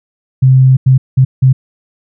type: tone bursts at uneven times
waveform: sine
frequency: 130.9 Hz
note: C3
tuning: 1 cent sharp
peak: -3 dBFS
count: 4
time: 0.42-0.77 / 0.86-0.98 / 1.17-1.25 / 1.42-1.53 s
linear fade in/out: 10 ms
effects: none